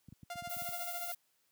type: clicks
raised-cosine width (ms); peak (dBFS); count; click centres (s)
5; -37; 9; 0.086 / 0.125 / 0.232 / 0.357 / 0.423 / 0.474 / 0.568 / 0.62 / 0.689
type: tone with tremolo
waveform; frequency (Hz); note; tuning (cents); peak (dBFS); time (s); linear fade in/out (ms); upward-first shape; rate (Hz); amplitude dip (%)
sawtooth; 699; F5; +1; -35; 0.3-1.12; 2; sine; 14; 65
type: noise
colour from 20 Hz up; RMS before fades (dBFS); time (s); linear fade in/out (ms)
violet; -42; 0.49-1.15; 10
effects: white hiss -75 dBFS RMS until 1.51 s + high-pass 100 Hz 12 dB/octave